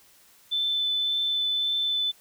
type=tone with vibrato; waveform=sine; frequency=3520 Hz; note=A7; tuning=in tune; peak=-23 dBFS; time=0.51-2.12 s; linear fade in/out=20 ms; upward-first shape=triangle; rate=1.8 Hz; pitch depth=9 cents each way; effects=white hiss -57 dBFS RMS until 2.2 s